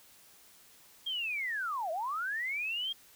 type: linear two-way sweep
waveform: sine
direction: down then up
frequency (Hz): 3260 to 614 to 3260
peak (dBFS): -32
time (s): 1.06-2.93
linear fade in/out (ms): 10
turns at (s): 1.91
effects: white hiss -59 dBFS RMS until 3.15 s